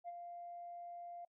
sine tone with ADSR envelope, 696 Hz, F5, 6 cents flat, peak -40 dBFS, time 0.04-1.25 s, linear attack 44 ms, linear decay 27 ms, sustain -6 dB, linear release 5 ms, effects noise-tail reverb RT60 0.1 s tail -23 dB re dry + tanh soft clip ceiling -40 dBFS

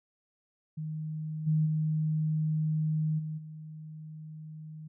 sine tone with level steps, 155.56 Hz, D#3, in tune, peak -33 / -23 / -26 / -33 / -41 dBFS, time 0.77-4.88 s, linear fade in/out 10 ms, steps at 1.46 / 1.65 / 3.18 / 3.37 s, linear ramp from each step 20 ms, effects none

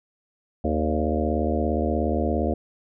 harmonic tone with a mistuned harmonic, 77 Hz, D#2, 17 cents flat, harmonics 1 / 3 / 4 / 5 / 6 / 7 / 8 / 9, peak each -26 / -27 / -29 / -31 / -31 / -31 / -32 / -31 dBFS, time 0.64-2.54 s, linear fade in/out 5 ms, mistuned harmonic 8, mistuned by -61 cents, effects none

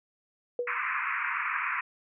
sine tone with exponential decay, 486.7 Hz, B4, 25 cents flat, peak -24 dBFS, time 0.59-0.79 s, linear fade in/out 2 ms, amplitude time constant 43 ms
pink band-pass noise, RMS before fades -31 dBFS, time 0.67-1.81 s, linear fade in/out 5 ms, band 1000 to 2500 Hz, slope 96 dB/octave
effects none

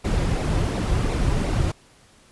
brown noise with flanger, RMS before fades -22 dBFS, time 0.04-1.72 s, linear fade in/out 10 ms, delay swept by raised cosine 0.61 to 4.71 ms, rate 2.8 Hz, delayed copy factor -0.55, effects pink hiss -54 dBFS RMS until 2.31 s + resampled to 24000 Hz

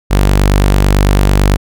sawtooth tone, 49 Hz, G1, in tune, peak -3 dBFS, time 0.1-1.57 s, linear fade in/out 20 ms, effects none

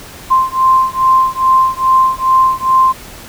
sine beating tone pair, 1045 / 1047.4 Hz, C6 / C6, -2 / +1 cents, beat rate 2.4 Hz, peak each -11 dBFS, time 0.3-2.93 s, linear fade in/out 20 ms, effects pink hiss -33 dBFS RMS until 3.28 s

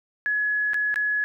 sine tone with dropouts, 1692 Hz, G#6, 32 cents sharp, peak -21 dBFS, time 0.26-1.24 s, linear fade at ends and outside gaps 0 ms, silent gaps 0.734-0.743 / 0.942-0.959 s, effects none

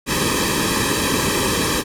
pink noise with comb filter, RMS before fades -19 dBFS, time 0.06-1.84 s, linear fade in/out 50 ms, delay 1.4 ms, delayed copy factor -0.95, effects low-pass 12000 Hz 12 dB/octave

